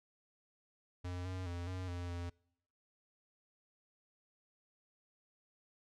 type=tone with pitch steps; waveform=square; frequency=89.5 / 92.5 / 87.1 / 92.3 / 88 / 86.9 Hz; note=F2 / F#2 / F2 / F#2 / F2 / F2; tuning=+43 / 0 / -4 / -4 / +14 / -8 cents; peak=-40 dBFS; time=1.04-2.3 s; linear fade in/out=10 ms; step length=210 ms; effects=noise-tail reverb RT60 0.8 s tail -26 dB re dry + low-pass 7000 Hz 12 dB/octave